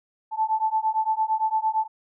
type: beating tone pair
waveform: sine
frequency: 872 / 880.8 Hz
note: A5 / A5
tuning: -16 / +2 cents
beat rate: 8.8 Hz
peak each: -24 dBFS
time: 0.31-1.88 s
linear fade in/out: 50 ms
effects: none